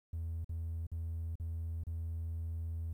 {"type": "tone with dropouts", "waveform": "triangle", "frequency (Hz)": 82.41, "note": "E2", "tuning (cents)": 0, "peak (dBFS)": -33, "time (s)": [0.13, 2.93], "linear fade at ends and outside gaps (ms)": 5, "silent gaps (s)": [[0.445, 0.492], [0.868, 0.916], [1.356, 1.398], [1.837, 1.868]], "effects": ["tanh soft clip ceiling -32 dBFS", "12-bit"]}